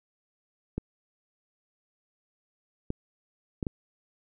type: clicks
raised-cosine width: 3 ms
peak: -17 dBFS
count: 4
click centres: 0.78 / 2.904 / 3.628 / 3.668 s
effects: none